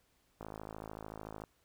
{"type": "click train", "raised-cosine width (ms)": 1, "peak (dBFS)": -30, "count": 56, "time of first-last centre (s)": [0.41, 1.438], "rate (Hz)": 53.5, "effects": ["pink hiss -73 dBFS RMS until 1.64 s"]}